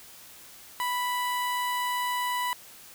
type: tone with notch filter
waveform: sawtooth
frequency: 987.8 Hz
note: B5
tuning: in tune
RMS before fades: -29 dBFS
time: 0.8-2.53 s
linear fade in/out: 0 ms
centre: 5600 Hz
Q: 1.5
effects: white hiss -49 dBFS RMS until 2.94 s